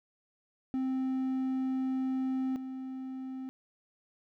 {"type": "tone pair in turn", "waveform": "triangle", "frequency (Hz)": [261.6, 261.6], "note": ["C4", "C4"], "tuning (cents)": [0, 0], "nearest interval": "unison", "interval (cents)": 0, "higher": "neither", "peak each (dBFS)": [-27, -35], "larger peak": "first", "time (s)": [[0.74, 2.56], [2.56, 3.49]], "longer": "first", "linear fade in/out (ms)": 0, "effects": []}